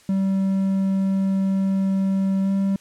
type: tone with pitch glide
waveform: triangle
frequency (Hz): 193 to 195.36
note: G3 to G3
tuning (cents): -27 to -6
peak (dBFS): -16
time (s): 0.09-2.76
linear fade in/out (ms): 2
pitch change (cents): +21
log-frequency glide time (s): 2.42-2.51
effects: white hiss -53 dBFS RMS until 2.8 s + low-pass 9000 Hz 12 dB/octave